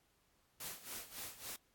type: noise with tremolo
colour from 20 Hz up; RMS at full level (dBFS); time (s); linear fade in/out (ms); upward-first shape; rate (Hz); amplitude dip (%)
white; -45; 0.6-1.56; 2; sine; 3.6; 80
effects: pink hiss -75 dBFS RMS until 1.74 s + AAC 64 kbps